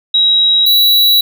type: tone pair in turn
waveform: sine / square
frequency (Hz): 3842 / 3920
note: B7 / B7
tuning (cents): -48 / -14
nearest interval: unison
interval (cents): 34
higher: second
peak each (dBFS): -7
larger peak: neither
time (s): 0.14-0.66 / 0.66-1.21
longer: second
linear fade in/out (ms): 5
effects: none